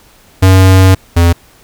square tone pair in turn, 94.3 / 85.43 Hz, F#2 / F2, +33 / -38 cents, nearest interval major second, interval 171 cents, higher first, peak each -3 / -5 dBFS, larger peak first, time 0.42-0.95 / 1.16-1.33 s, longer first, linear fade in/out 10 ms, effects pink hiss -44 dBFS RMS until 1.63 s

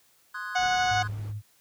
triangle chord, Ab dominant seventh, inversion first, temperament equal, 1046.5 / 1244.5 / 1480 / 1661.2 Hz, C6 / Eb6 / Gb6 / Ab6, 0 / 0 / 0 / 0 cents, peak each -38 / -39 / -34 / -38 dBFS, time 0.34-1.08 s, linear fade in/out 10 ms
harmonic tone, 734 Hz, F#5, 14 cents flat, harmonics 1 / 2 / 3 / 4 / 5 / 6 / 7 / 8 / 9, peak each -24 / -30 / -34 / -36 / -38 / -40 / -41 / -42 / -43 dBFS, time 0.55-1.03 s, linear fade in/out 10 ms
brown noise, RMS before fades -41 dBFS, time 0.57-1.34 s, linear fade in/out 50 ms
sine tone, 104.9 Hz, G#2, 18 cents sharp, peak -31 dBFS, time 0.88-1.42 s, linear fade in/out 50 ms
effects white hiss -63 dBFS RMS until 1.6 s + high-pass 60 Hz 12 dB/octave

